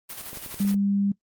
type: noise with tremolo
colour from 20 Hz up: white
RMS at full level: -36 dBFS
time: 0.09-0.75 s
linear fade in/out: 10 ms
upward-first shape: square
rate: 12 Hz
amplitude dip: 45%
type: clicks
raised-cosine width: 2 ms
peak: -28 dBFS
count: 7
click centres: 0.331 / 0.372 / 0.462 / 0.543 / 0.6 / 0.65 / 0.743 s
type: tone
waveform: sine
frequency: 199.8 Hz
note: G3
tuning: 33 cents sharp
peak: -20 dBFS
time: 0.6-1.12 s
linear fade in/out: 5 ms
effects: noise-tail reverb RT60 0.1 s tail -22 dB re dry + Opus 32 kbps